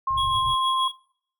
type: tone with pitch glide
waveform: sine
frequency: 1066 to 1050.7 Hz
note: C6 to C6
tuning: +32 to +7 cents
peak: -21 dBFS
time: 0.07-0.88 s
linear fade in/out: 5 ms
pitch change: -25 cents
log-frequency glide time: 0.25-0.35 s
type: low-pass noise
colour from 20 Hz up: white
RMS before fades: -36 dBFS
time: 0.1-0.55 s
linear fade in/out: 10 ms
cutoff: 130 Hz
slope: 48 dB/octave
type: tone with tremolo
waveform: triangle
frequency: 3322 Hz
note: G#7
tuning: in tune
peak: -22 dBFS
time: 0.17-0.92 s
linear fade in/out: 10 ms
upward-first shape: triangle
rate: 6.4 Hz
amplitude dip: 65%
effects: noise-tail reverb RT60 0.6 s tail -21 dB re dry